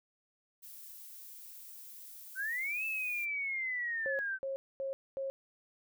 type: noise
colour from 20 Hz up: violet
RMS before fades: -50 dBFS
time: 0.62-3.26 s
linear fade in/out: 20 ms
type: linear two-way sweep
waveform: sine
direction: up then down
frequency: 1480 to 2644 to 1524 Hz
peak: -33 dBFS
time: 2.35-4.39 s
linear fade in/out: 50 ms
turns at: 2.85 s
type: tone bursts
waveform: sine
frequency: 541 Hz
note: C#5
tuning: 42 cents flat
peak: -34 dBFS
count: 4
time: 4.06-5.3 s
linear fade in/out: 0 ms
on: 130 ms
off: 240 ms
effects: none